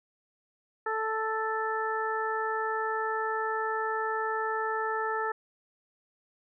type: harmonic tone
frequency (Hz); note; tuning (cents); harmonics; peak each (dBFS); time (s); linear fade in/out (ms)
440; A4; 0; 1 / 2 / 3 / 4; -33 / -33 / -33 / -35; 0.86-5.32; 5
effects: none